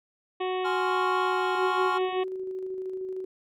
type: harmonic tone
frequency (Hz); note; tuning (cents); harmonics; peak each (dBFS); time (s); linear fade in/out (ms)
370; F#4; 0; 1 / 2 / 3 / 5 / 6 / 7 / 8 / 9 / 10; -28 / -33 / -36 / -43 / -46 / -43 / -44 / -47 / -50; 0.4-2.24; 10
type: chord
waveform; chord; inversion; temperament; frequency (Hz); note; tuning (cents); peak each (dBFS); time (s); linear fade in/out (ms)
triangle; Db major seventh; second; equal; 830.6 / 1046.5 / 1108.7 / 1396.9; Ab5 / C6 / Db6 / F6; 0 / 0 / 0 / 0; -30; 0.64-1.99; 20
type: tone with tremolo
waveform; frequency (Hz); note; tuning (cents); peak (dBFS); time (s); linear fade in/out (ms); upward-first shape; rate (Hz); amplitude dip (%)
sine; 375.3; F#4; +25; -30; 1.55-3.25; 5; square; 13; 25
effects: none